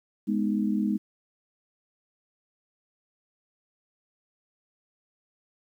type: chord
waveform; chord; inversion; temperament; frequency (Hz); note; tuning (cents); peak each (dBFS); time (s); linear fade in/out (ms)
sine; G# minor; none; equal; 207.7 / 246.9 / 311.1; G#3 / B3 / D#4; 0 / 0 / 0; -25 / -30 / -30; 0.27-0.98; 20
effects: 10-bit